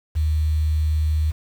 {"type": "tone with quantisation", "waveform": "sine", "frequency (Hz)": 77.2, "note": "D#2", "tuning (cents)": -13, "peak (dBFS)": -17, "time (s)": [0.15, 1.32], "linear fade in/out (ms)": 20, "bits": 7, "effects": []}